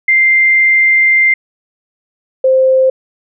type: tone pair in turn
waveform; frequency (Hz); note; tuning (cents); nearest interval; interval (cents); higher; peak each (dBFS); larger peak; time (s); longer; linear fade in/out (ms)
sine; 2093 / 523.2; C7 / C5; 0 / 0; 2 octaves; 2400; first; -6; neither; 0.08-1.34 / 2.44-2.9; first; 5
effects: none